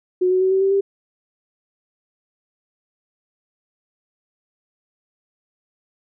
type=tone with pitch steps; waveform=sine; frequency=365.2 / 370.9 / 376.8 / 382.7 / 388.7 / 394.8 Hz; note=F#4 / F#4 / F#4 / G4 / G4 / G4; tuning=-23 / +4 / +32 / -42 / -15 / +12 cents; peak=-14 dBFS; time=0.21-0.81 s; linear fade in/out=10 ms; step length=100 ms; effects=none